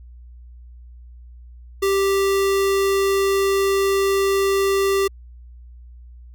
square tone, 392 Hz, G4, in tune, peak -17 dBFS, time 1.82-5.08 s, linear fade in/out 10 ms, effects added 60 Hz sine -39 dBFS peak until 6.34 s

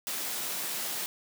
white high-pass noise, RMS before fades -34 dBFS, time 0.07-1.06 s, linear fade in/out 0 ms, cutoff 150 Hz, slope 24 dB/octave, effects none

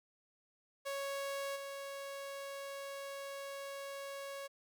sawtooth tone with level steps, 554.4 Hz, C#5, in tune, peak -34 / -39 dBFS, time 0.85-4.48 s, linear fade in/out 20 ms, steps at 1.55 s, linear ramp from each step 20 ms, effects none

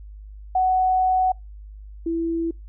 sine tone pair in turn, 745 / 331.9 Hz, F#5 / E4, +12 / +12 cents, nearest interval octave + major second, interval 1400 cents, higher first, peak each -16 / -21 dBFS, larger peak first, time 0.55-1.32 / 2.06-2.51 s, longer first, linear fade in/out 5 ms, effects noise-tail reverb RT60 0.2 s tail -26 dB re dry + added 51 Hz sine -37 dBFS peak until 2.68 s

